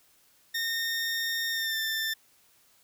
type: tone with pitch glide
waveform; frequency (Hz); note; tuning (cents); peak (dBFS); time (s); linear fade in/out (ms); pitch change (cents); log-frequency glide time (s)
20% pulse; 1834 to 1780.8; A#6 to A6; -29 to +20; -23; 0.54-2.14; 10; -51; 1.51-1.78
effects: white hiss -63 dBFS RMS until 2.83 s